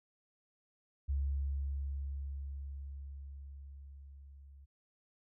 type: tone with level ramp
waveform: sine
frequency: 69.4 Hz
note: C#2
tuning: 3 cents sharp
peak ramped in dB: -30 to -53 dBFS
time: 1.08-4.66 s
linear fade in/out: 20 ms
effects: none